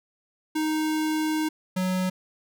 square tone pair in turn, 311.1 / 184.98 Hz, D#4 / F#3, 0 / 0 cents, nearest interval major sixth, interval 900 cents, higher first, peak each -24 dBFS, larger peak neither, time 0.55-1.49 / 1.76-2.1 s, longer first, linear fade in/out 10 ms, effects none

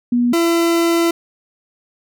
sine / 40% pulse tone pair in turn, 242 / 336.7 Hz, B3 / E4, -35 / +37 cents, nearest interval tritone, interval 572 cents, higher second, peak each -12 dBFS, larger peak neither, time 0.12-0.33 / 0.33-1.11 s, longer second, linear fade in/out 5 ms, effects none

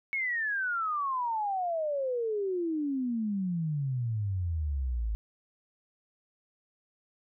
sine exponential sweep, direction down, 2217 to 52 Hz, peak -28 dBFS, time 0.13-5.15 s, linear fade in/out 0 ms, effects none

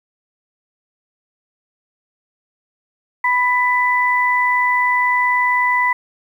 sine tone pair together, 990.6 / 1991 Hz, B5 / B6, +5 / +14 cents, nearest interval octave, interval 1209 cents, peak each -16 dBFS, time 3.24-5.93 s, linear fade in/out 5 ms, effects 8-bit

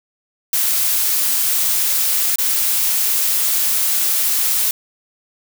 blue noise with dropouts, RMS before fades -17 dBFS, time 0.53-4.71 s, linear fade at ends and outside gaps 2 ms, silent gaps 2.358-2.384 s, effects none

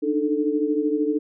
sine tone cluster, 294.5 / 307.5 / 439.8 Hz, D4 / D#4 / A4, +5 / -20 / -1 cents, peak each -24 dBFS, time 0.02-1.19 s, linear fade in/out 20 ms, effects none

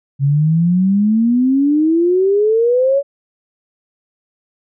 sine exponential sweep, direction up, 135.8 to 570 Hz, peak -10 dBFS, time 0.19-3.03 s, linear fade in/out 50 ms, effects none

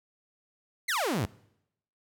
sawtooth exponential sweep, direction down, 2217 to 82.41 Hz, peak -23 dBFS, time 0.88-1.26 s, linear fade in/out 10 ms, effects noise-tail reverb RT60 0.8 s tail -22 dB re dry

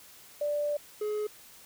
sine / triangle tone pair in turn, 587.3 / 422.4 Hz, D5 / G#4, 0 / +29 cents, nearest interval tritone, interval 571 cents, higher first, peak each -27 dBFS, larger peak neither, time 0.41-0.77 / 1.01-1.27 s, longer first, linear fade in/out 5 ms, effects white hiss -53 dBFS RMS until 1.65 s

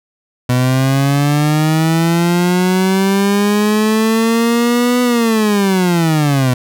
30% pulse linear two-way sweep, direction up then down, 123.5 to 247.8 to 123.5 Hz, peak -8 dBFS, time 0.49-6.54 s, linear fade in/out 5 ms, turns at 5.02 s, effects none

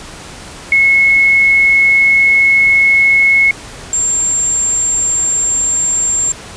sine tone pair in turn, 2183 / 7394 Hz, C#7 / A#8, -27 / -15 cents, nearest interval octave + major sixth, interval 2112 cents, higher second, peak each -6 / -11 dBFS, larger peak first, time 0.72-3.51 / 3.93-6.32 s, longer first, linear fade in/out 2 ms, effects pink hiss -31 dBFS RMS until 6.56 s + resampled to 22050 Hz

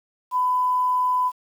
sine tone with quantisation, 1002 Hz, B5, 25 cents sharp, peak -18 dBFS, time 0.31-1.32 s, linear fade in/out 50 ms, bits 8, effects none

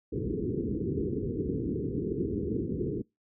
white low-pass noise, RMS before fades -31 dBFS, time 0.12-3.02 s, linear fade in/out 10 ms, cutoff 450 Hz, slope 96 dB/octave, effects noise-tail reverb RT60 0.2 s tail -24 dB re dry + high-pass 60 Hz 12 dB/octave

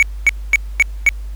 triangle tone bursts, 2240 Hz, C#7, 18 cents sharp, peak -5 dBFS, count 5, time 0-1.09 s, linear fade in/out 0 ms, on 26 ms, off 240 ms, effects added 50 Hz sine -24 dBFS peak until 1.35 s + pink hiss -49 dBFS RMS until 1.35 s

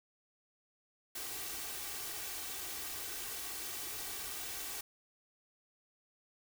white noise with comb filter, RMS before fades -42 dBFS, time 1.15-4.81 s, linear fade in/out 5 ms, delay 2.6 ms, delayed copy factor +0.6, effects none

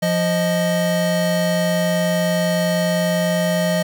square tone pair together, 174.61 / 623.5 Hz, F3 / D#5, 0 / +3 cents, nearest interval octave + minor seventh, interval 2203 cents, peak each -20 dBFS, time 0.02-3.83 s, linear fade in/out 10 ms, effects none

